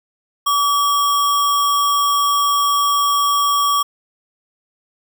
sine tone with sample-and-hold, 1148 Hz, D6, 40 cents flat, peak -13 dBFS, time 0.46-3.83 s, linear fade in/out 10 ms, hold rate 4410 Hz, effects none

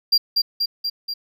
triangle tone with echo, 4755 Hz, D8, 21 cents sharp, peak -11 dBFS, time 0.12-0.18 s, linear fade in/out 10 ms, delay 240 ms, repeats 4, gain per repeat -3 dB, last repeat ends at 1.14 s, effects none

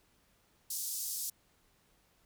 white band-pass noise, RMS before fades -38 dBFS, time 0.7-1.3 s, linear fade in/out 5 ms, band 5000 to 15000 Hz, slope 24 dB/octave, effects pink hiss -70 dBFS RMS until 2.25 s

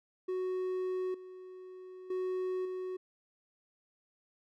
triangle tone with level steps, 370 Hz, F#4, in tune, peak -30 / -44 / -30 / -34 dBFS, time 0.28-2.97 s, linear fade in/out 10 ms, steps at 1.14 / 2.1 / 2.65 s, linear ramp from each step 5 ms, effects none

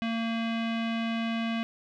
square tone with low-pass filter, 228.1 Hz, A#3, 37 cents flat, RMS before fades -30 dBFS, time 0.02-1.63 s, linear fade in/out 0 ms, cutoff 2900 Hz, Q 2.6, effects none

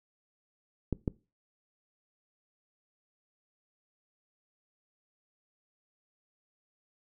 clicks, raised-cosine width 3 ms, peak -16 dBFS, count 2, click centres 0.927 / 1.078 s, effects noise-tail reverb RT60 0.3 s tail -21 dB re dry

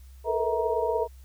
sine tone cluster, 437.9 / 454.6 / 485.1 / 646 / 941 Hz, A4 / A#4 / B4 / E5 / A#5, -8 / -43 / -31 / -35 / +16 cents, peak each -30 dBFS, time 0.24-1.08 s, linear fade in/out 50 ms, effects added 65 Hz sine -45 dBFS peak until 1.24 s + white hiss -62 dBFS RMS until 1.24 s

